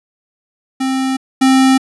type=tone pair in turn; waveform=square; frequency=263.8 / 263.8 Hz; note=C4 / C4; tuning=+14 / +14 cents; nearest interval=unison; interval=0 cents; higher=neither; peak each=-15 / -8 dBFS; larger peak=second; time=0.8-1.17 / 1.41-1.78 s; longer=neither; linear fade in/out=10 ms; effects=resampled to 24000 Hz